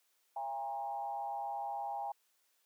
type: tone with frequency modulation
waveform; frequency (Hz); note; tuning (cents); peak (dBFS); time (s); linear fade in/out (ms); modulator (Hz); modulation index
sine; 809; G#5; -46; -36; 0.36-2.12; 5; 127; 0.82
effects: white hiss -75 dBFS RMS until 2.65 s + high-pass 400 Hz 12 dB/octave